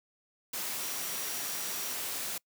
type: tone in noise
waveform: sine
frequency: 5750 Hz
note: F8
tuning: 50 cents sharp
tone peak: -43 dBFS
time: 0.81-1.94 s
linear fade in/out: 5 ms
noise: white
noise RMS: -36 dBFS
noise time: 0.53-2.38 s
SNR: -10 dB
effects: noise-tail reverb RT60 0.1 s tail -25 dB re dry + high-pass 150 Hz 12 dB/octave